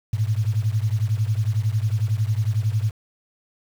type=beating tone pair; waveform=sine; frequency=103.83 / 114.83 Hz; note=G#2 / A#2; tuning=0 / -26 cents; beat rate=11 Hz; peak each=-21 / -23 dBFS; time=0.13-2.91 s; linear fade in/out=5 ms; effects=7-bit